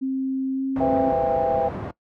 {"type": "tone with pitch glide", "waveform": "sine", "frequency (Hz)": [265.1, 267.7], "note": ["C4", "C4"], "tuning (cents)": [23, 40], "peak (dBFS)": -22, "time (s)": [0.01, 1.12], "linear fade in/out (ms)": 20, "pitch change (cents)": 17, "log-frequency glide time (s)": [0.53, 0.63]}
{"type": "low-pass noise", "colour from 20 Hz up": "pink", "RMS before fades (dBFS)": -30, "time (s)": [0.76, 1.91], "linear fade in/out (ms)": 2, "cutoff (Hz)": 930, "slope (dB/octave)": 12}
{"type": "chord", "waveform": "sine", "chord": "C major seventh", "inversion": "third", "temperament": "equal with one note detuned", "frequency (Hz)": [493.9, 523.3, 659.3, 801.9], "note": ["B4", "C5", "E5", "G5"], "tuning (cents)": [0, 0, 0, 39], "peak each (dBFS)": [-26, -27, -23, -23], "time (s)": [0.8, 1.69], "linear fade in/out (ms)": 10}
{"effects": ["noise-tail reverb RT60 0.1 s tail -20 dB re dry", "high-pass 80 Hz 12 dB/octave"]}